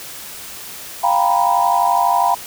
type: tone cluster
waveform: sine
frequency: 701 / 792 / 942 / 994 Hz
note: F5 / G5 / A#5 / B5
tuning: +6 / +18 / +18 / +11 cents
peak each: -18 dBFS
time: 1.03-2.35 s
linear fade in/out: 10 ms
effects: white hiss -33 dBFS RMS until 2.46 s